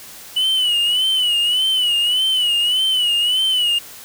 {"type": "tone with vibrato", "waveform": "triangle", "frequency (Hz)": 2960, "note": "F#7", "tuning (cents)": 0, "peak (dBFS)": -13, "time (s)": [0.36, 3.79], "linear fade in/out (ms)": 10, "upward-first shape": "sine", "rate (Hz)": 1.7, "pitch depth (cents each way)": 83, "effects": ["white hiss -38 dBFS RMS until 4.04 s"]}